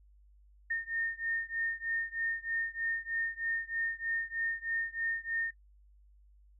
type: beating tone pair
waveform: sine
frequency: 1827 / 1830.2 Hz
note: A#6 / A#6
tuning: -35 / -32 cents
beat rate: 3.2 Hz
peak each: -35 / -36 dBFS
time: 0.7-5.51 s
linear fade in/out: 10 ms
effects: noise-tail reverb RT60 0.1 s tail -18 dB re dry + added 50 Hz sine -58 dBFS peak until 6.59 s